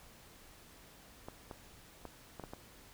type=clicks; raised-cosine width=1 ms; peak=-30 dBFS; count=6; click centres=1.285 / 1.512 / 2.053 / 2.397 / 2.438 / 2.535 s; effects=pink hiss -58 dBFS RMS until 2.93 s